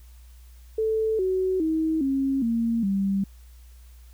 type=tone with pitch steps; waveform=sine; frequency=440 / 374.3 / 318.4 / 270.9 / 230.4 / 196 Hz; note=A4 / F#4 / D#4 / C#4 / A#3 / G3; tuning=0 / +20 / +40 / -40 / -20 / 0 cents; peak=-21 dBFS; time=0.78-3.24 s; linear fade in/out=5 ms; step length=410 ms; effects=added 60 Hz sine -45 dBFS peak until 4.13 s + white hiss -60 dBFS RMS until 4.13 s